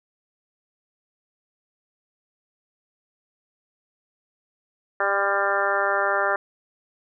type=harmonic tone with a mistuned harmonic; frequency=198.6 Hz; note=G3; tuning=23 cents sharp; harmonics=2 / 3 / 4 / 5 / 6 / 7 / 8 / 9; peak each=-30 / -26 / -28 / -31 / -28 / -26 / -29 / -29 dBFS; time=5-6.36 s; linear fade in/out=2 ms; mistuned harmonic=5; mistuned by=+26 cents; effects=none